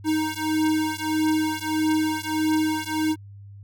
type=beating tone pair; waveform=square; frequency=311.1 / 312.7 Hz; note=D#4 / D#4; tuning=0 / +9 cents; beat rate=1.6 Hz; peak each=-25 dBFS; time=0.04-3.16 s; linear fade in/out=50 ms; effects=added 100 Hz sine -40 dBFS peak until 3.63 s